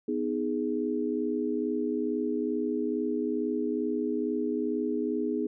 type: chord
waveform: sine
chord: G# minor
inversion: first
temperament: just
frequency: 249.2 / 311.5 / 415.3 Hz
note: B3 / D#4 / G#4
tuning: +16 / +2 / 0 cents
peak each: -31 dBFS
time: 0.08-5.47 s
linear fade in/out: 5 ms
effects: none